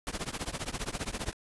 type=noise with tremolo; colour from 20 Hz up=pink; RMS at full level=-32 dBFS; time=0.07-1.33 s; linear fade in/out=0 ms; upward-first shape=triangle; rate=15 Hz; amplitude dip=100%; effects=resampled to 24000 Hz